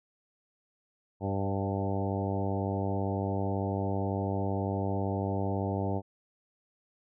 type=harmonic tone with a mistuned harmonic; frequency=98 Hz; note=G2; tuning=in tune; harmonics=1 / 2 / 3 / 4 / 5 / 6 / 7 / 8 / 9; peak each=-32 / -35 / -37 / -38 / -39 / -40 / -40 / -41 / -42 dBFS; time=1.2-6.02 s; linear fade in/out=50 ms; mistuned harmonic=6; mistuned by=+16 cents; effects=none